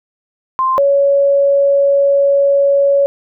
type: tone pair in turn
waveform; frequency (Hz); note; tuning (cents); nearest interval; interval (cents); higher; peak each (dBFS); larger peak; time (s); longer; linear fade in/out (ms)
sine; 1046.5 / 559.7; C6 / C#5; 0 / +17; major seventh; 1083; first; -11 / -8; second; 0.59-0.78 / 0.78-3.06; second; 0
effects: none